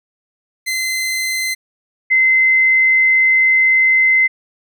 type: tone pair in turn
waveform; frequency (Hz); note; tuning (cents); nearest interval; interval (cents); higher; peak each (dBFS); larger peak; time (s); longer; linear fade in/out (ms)
sawtooth / sine; 2061 / 2061; C7 / C7; -27 / -27; unison; 0; neither; -14 / -9; second; 0.66-1.55 / 2.1-4.28; second; 20
effects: none

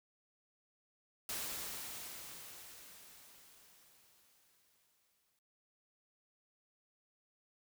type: noise with exponential decay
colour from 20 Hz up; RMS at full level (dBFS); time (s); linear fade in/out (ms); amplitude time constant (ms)
white; -40; 1.29-5.39; 2; 890
effects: noise-tail reverb RT60 0.4 s tail -26 dB re dry

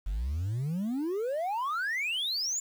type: exponential sweep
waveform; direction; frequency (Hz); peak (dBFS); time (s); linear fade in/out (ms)
sine; up; 43.65 to 7260; -26; 0.06-2.6; 10
effects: tanh soft clip ceiling -28 dBFS + 9-bit

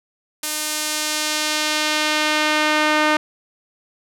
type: tone with band-pass filter sweep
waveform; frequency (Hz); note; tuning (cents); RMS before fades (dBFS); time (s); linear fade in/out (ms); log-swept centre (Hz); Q
sawtooth; 304.9; D#4; -35; -20; 0.43-3.17; 5; 10000 to 1600; 0.74
effects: none

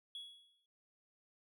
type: tone with exponential decay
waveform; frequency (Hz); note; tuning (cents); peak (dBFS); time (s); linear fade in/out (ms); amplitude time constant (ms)
triangle; 3356; G#7; +17; -40; 0.15-0.66; 2; 110
effects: noise-tail reverb RT60 0.5 s tail -25 dB re dry + tanh soft clip ceiling -38 dBFS

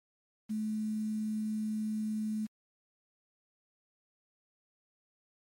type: tone with quantisation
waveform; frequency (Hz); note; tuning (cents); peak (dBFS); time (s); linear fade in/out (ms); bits
sine; 215.6; A3; -35; -31; 0.49-2.47; 20; 9
effects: MP3 64 kbps

